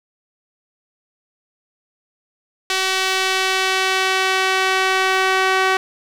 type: tone with band-pass filter sweep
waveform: sawtooth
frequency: 378.8 Hz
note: F#4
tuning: 41 cents sharp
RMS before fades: -18 dBFS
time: 2.7-5.77 s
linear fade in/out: 2 ms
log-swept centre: 3600 to 1700 Hz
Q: 0.83
effects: 7-bit